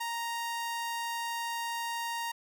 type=tone; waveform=sawtooth; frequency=932.3 Hz; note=A#5; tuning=in tune; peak=-29 dBFS; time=0-2.32 s; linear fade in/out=10 ms; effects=none